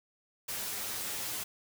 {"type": "noise with comb filter", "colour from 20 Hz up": "white", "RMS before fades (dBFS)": -37, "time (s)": [0.48, 1.44], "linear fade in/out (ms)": 10, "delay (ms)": 9.4, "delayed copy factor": 0.7, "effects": []}